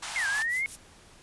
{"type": "band-pass noise", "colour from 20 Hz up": "pink", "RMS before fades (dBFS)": -37, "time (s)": [0.02, 0.43], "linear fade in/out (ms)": 10, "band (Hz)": [740, 10000], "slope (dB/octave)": 48}
{"type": "exponential two-way sweep", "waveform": "sine", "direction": "down then up", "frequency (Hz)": [2200, 1568, 2200], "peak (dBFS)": -26, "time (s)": [0.16, 0.66], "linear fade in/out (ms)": 0, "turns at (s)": 0.27}
{"type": "noise with tremolo", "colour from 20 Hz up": "violet", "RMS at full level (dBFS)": -35, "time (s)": [0.17, 0.77], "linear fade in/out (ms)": 20, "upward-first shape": "sine", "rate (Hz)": 5.8, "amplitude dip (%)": 95}
{"effects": ["pink hiss -54 dBFS RMS until 1.22 s", "resampled to 24000 Hz"]}